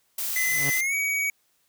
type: noise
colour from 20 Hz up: blue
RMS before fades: -29 dBFS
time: 0.18-0.81 s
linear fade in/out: 5 ms
type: tone with pitch glide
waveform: square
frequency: 2024 to 2259 Hz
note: B6 to C#7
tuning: +42 to +32 cents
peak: -24 dBFS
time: 0.36-1.3 s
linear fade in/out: 2 ms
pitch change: +190 cents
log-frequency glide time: 0.75-0.94 s
type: tone with exponential growth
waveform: sawtooth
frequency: 141.6 Hz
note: C#3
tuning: 37 cents sharp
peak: -23 dBFS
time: 0.37-0.7 s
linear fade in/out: 5 ms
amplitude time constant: 71 ms
effects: white hiss -68 dBFS RMS until 1.68 s